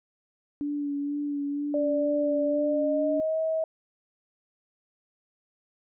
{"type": "tone with vibrato", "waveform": "sine", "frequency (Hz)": 287.8, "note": "D4", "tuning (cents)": -35, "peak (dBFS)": -27, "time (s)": [0.61, 3.2], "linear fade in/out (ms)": 0, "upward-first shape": "sine", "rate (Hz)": 2.1, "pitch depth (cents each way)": 22}
{"type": "tone with pitch glide", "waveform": "sine", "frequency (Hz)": [587.3, 640.5], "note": ["D5", "E5"], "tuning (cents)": [0, -50], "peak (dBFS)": -24, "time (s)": [1.74, 3.64], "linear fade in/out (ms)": 2, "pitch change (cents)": 150, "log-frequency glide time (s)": [2.51, 3.4]}
{"effects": []}